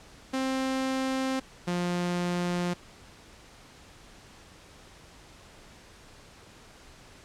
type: tone pair in turn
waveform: sawtooth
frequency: 263.7 / 176.37 Hz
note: C4 / F3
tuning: +14 / +17 cents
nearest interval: perfect fifth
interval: 697 cents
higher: first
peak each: -23 / -23 dBFS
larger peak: neither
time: 0.33-1.4 / 1.67-2.74 s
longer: neither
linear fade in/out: 10 ms
effects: pink hiss -52 dBFS RMS until 7.24 s + low-pass 8000 Hz 12 dB/octave